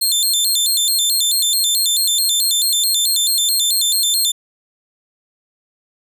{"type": "tone with vibrato", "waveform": "20% pulse", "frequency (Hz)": 3876, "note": "B7", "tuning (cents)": -33, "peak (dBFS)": -8, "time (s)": [0.01, 4.32], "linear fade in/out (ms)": 10, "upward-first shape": "square", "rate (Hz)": 4.6, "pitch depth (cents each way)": 150, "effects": []}